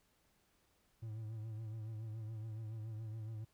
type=tone with vibrato; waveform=triangle; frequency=110 Hz; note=A2; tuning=in tune; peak=-40 dBFS; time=1.02-3.45 s; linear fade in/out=10 ms; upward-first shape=triangle; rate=7.1 Hz; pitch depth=67 cents each way; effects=pink hiss -75 dBFS RMS until 3.53 s